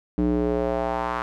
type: tone with band-pass filter sweep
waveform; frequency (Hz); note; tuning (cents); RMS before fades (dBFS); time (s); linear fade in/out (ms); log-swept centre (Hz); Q
square; 60.2; B1; -44; -24; 0.18-1.22; 0; 270 to 1200; 2.4
effects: none